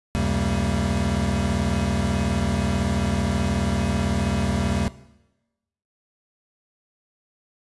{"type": "tone cluster", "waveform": "square", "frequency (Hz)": [72.3, 90.7, 132.9, 194.8, 230], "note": ["D2", "F#2", "C3", "G3", "A#3"], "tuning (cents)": [-27, -34, 27, -11, -23], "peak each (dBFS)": -28, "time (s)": [0.15, 4.88], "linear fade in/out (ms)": 0, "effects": ["noise-tail reverb RT60 1.0 s tail -18 dB re dry", "resampled to 24000 Hz"]}